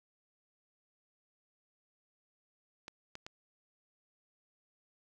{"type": "clicks", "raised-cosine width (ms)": 0.2, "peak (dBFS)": -27, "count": 3, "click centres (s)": [2.881, 3.154, 3.265], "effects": []}